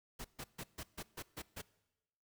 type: noise bursts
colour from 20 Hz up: pink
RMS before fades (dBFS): -45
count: 8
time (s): 0.19-1.618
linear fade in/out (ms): 10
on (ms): 56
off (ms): 140
effects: noise-tail reverb RT60 1.0 s tail -21 dB re dry